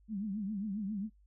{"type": "tone with vibrato", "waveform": "sine", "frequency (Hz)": 204.8, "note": "G#3", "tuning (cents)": -24, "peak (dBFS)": -34, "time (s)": [0.08, 1.1], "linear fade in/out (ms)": 50, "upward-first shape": "triangle", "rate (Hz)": 7.4, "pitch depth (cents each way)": 160, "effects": ["noise-tail reverb RT60 0.1 s tail -24 dB re dry", "added 50 Hz sine -61 dBFS peak until 1.26 s"]}